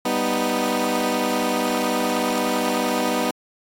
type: chord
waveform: 15% pulse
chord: G augmented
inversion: none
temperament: equal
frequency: 196 / 246.9 / 311.1 Hz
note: G3 / B3 / D#4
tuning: 0 / 0 / 0 cents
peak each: -21 / -16 / -19 dBFS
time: 0.05-3.31 s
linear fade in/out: 5 ms
effects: AAC 64 kbps